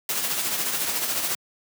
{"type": "noise with tremolo", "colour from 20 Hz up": "white", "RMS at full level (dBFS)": -24, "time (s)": [0.09, 1.35], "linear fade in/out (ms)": 2, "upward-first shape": "triangle", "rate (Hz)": 14, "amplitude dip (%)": 50, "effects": ["high-pass 150 Hz 12 dB/octave"]}